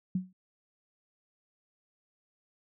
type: tone with exponential decay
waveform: sine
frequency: 185 Hz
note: F#3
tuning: in tune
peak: -24 dBFS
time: 0.15-0.33 s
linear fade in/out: 5 ms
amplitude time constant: 37 ms
effects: none